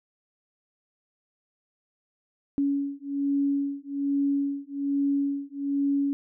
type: beating tone pair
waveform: sine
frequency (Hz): 280 / 281.2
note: C#4 / C#4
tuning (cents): +18 / +25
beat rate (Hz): 1.2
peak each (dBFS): -27 / -27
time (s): 2.58-6.13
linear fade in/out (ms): 0
effects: none